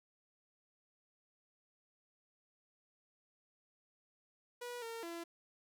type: tone with pitch steps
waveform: sawtooth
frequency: 486.1 / 457.8 / 338 Hz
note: B4 / A#4 / E4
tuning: -28 / -31 / +43 cents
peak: -39 dBFS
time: 4.61-5.24 s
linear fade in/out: 10 ms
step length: 210 ms
effects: none